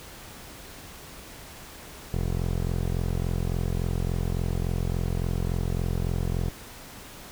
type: tone with low-pass filter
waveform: 15% pulse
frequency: 43.54 Hz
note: F1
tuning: 5 cents flat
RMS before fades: -27 dBFS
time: 2.14-6.5 s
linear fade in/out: 0 ms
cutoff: 570 Hz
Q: 0.67
effects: pink hiss -44 dBFS RMS until 7.31 s